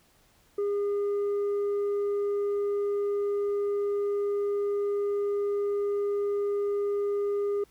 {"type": "tone with tanh clipping", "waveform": "sine", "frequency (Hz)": 406.5, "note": "G#4", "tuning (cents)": -37, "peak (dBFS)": -26, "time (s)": [0.58, 7.64], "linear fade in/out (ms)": 5, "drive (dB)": 3, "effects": ["pink hiss -63 dBFS RMS until 7.7 s"]}